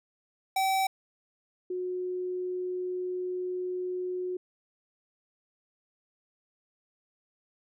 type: tone pair in turn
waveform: square / sine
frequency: 768 / 364.2 Hz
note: G5 / F#4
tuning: -36 / -27 cents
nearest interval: octave + minor second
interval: 1291 cents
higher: first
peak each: -25 / -30 dBFS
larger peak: first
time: 0.56-0.87 / 1.7-4.37 s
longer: second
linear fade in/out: 5 ms
effects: none